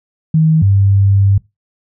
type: tone pair in turn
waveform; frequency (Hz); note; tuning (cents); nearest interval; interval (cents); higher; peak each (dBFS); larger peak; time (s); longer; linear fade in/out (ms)
sine; 158.5 / 98.79; D#3 / G2; +32 / +14; minor sixth; 818; first; -7; neither; 0.34-0.62 / 0.62-1.38; second; 5
effects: noise-tail reverb RT60 0.2 s tail -20 dB re dry